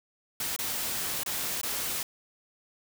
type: noise with dropouts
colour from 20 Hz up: white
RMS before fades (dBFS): -32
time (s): 0.4-2.03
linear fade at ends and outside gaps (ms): 2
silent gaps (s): 0.563-0.589 / 1.234-1.261 / 1.614-1.632
effects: none